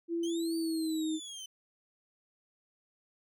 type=tone with pitch glide; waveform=sine; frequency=337.2 to 314.6 Hz; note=E4 to D#4; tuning=+39 to +19 cents; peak=-30 dBFS; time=0.08-1.2 s; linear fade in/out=50 ms; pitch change=-120 cents; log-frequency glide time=0.25-1.02 s
type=linear two-way sweep; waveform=25% pulse; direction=up then down; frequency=3024 to 4614 to 3024 Hz; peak=-38 dBFS; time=0.23-1.46 s; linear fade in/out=5 ms; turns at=0.56 s
effects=none